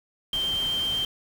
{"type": "tone in noise", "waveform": "sine", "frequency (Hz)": 3146, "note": "G7", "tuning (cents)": 6, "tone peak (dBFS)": -24, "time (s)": [0.33, 1.05], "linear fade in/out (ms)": 2, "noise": "pink", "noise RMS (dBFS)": -38, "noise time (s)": [0.33, 1.05], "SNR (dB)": 11, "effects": []}